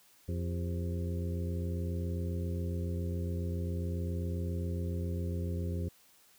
harmonic tone with a mistuned harmonic, 87.31 Hz, F2, in tune, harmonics 1 / 2 / 3 / 4 / 5 / 6, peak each -33 / -39 / -45 / -46 / -45 / -48 dBFS, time 0.28-5.89 s, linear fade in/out 10 ms, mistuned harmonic 5, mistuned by -110 cents, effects white hiss -63 dBFS RMS until 6.38 s

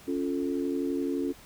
sine chord, Db augmented, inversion none, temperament equal, 277.2 / 349.2 / 440 Hz, Db4 / F4 / A4, 0 / 0 / 0 cents, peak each -29 / -32 / -35 dBFS, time 0.07-1.33 s, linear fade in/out 20 ms, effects pink hiss -52 dBFS RMS until 1.45 s

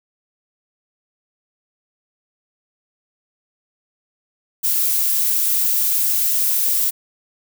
violet noise, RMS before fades -18 dBFS, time 4.63-6.91 s, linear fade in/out 20 ms, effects none

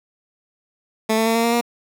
15% pulse tone with pitch steps, 220 / 223.3 / 226.7 / 230.1 / 233.6 / 237.2 Hz, A3 / A3 / A#3 / A#3 / A#3 / A#3, 0 / +26 / -48 / -22 / +4 / +30 cents, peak -10 dBFS, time 1.09-1.612 s, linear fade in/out 10 ms, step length 87 ms, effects none

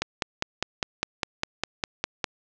click train, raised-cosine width 0.2 ms, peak -7 dBFS, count 12, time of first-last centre 0.02-2.242 s, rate 4.95 Hz, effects low-pass 7000 Hz 12 dB/octave

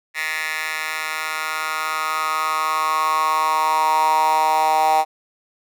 10% pulse tone with high-pass filter sweep, 156.7 Hz, D#3, 13 cents sharp, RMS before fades -20 dBFS, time 0.14-5.05 s, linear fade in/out 50 ms, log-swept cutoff 1800 to 800 Hz, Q 6.6, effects none

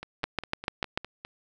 two click trains, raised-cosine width 0.3 ms, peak -10 / -22 dBFS, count 6 / 7, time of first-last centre 0.24-0.975 / 0.03-1.25 s, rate 6.8 / 4.92 Hz, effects none

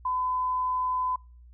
sine tone, 1011 Hz, B5, 40 cents sharp, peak -25 dBFS, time 0.05-1.16 s, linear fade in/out 5 ms, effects noise-tail reverb RT60 0.4 s tail -26 dB re dry + added 60 Hz sine -48 dBFS peak until 1.53 s

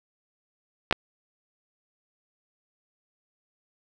clicks, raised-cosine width 0.3 ms, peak -5 dBFS, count 2, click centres 0.911 / 0.926 s, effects none

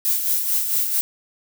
violet noise with tremolo, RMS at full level -19 dBFS, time 0.05-1.01 s, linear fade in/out 0 ms, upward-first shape sine, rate 4.5 Hz, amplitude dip 50%, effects none

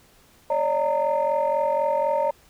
sine tone cluster, 557 / 601 / 918 Hz, C#5 / D5 / A#5, +8 / +40 / -27 cents, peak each -23 dBFS, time 0.5-2.31 s, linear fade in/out 5 ms, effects tanh soft clip ceiling -14 dBFS + pink hiss -56 dBFS RMS until 2.49 s

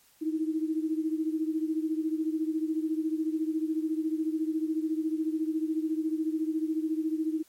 sine beating tone pair, 313 / 327 Hz, D#4 / E4, +10 / -14 cents, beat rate 14 Hz, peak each -28 / -32 dBFS, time 0.21-7.43 s, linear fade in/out 20 ms, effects white hiss -62 dBFS RMS until 7.48 s + MP3 64 kbps

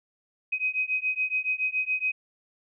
sine beating tone pair, 2516 / 2523.1 Hz, D#7 / D#7, +19 / +24 cents, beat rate 7.1 Hz, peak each -28 dBFS, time 0.52-2.12 s, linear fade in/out 10 ms, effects none

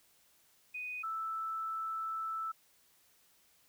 sine tone pair in turn, 2489 / 1318.5 Hz, D#7 / E6, 0 / 0 cents, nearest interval major seventh, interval 1100 cents, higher first, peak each -38 / -35 dBFS, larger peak second, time 0.74-1.03 / 1.03-2.52 s, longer second, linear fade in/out 10 ms, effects white hiss -68 dBFS RMS until 3.68 s

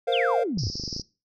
triangle chord, Bb suspended second, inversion none, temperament equal, 466.2 / 523.3 / 698.5 Hz, Bb4 / C5 / F5, 0 / 0 / 0 cents, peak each -23 / -24 / -25 dBFS, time 0.07-0.44 s, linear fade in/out 10 ms
sine exponential sweep, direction down, 3798 to 82.41 Hz, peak -25 dBFS, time 0.12-0.69 s, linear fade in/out 10 ms
clicks, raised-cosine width 3 ms, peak -23 dBFS, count 11, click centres 0.574 / 0.636 / 0.669 / 0.7 / 0.755 / 0.798 / 0.837 / 0.878 / 0.928 / 0.964 / 0.997 s
pink band-pass noise, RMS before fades -35 dBFS, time 0.58-1.02 s, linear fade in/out 5 ms, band 4800 to 5500 Hz, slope 96 dB/octave
effects noise-tail reverb RT60 0.3 s tail -21 dB re dry

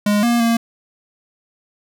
square tone with pitch steps, 206.9 / 236.9 / 231.3 Hz, G#3 / A#3 / A#3, -6 / +28 / -13 cents, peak -14 dBFS, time 0.06-0.57 s, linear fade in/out 5 ms, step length 170 ms, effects none

